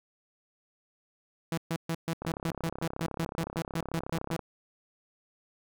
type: tone bursts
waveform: sawtooth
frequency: 164.81 Hz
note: E3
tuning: in tune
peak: -25 dBFS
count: 16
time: 1.52-4.366 s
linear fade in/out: 2 ms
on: 56 ms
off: 130 ms
type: click train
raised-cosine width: 1 ms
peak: -23 dBFS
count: 74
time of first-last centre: 2.22-4.393 s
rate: 33.6 Hz
effects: none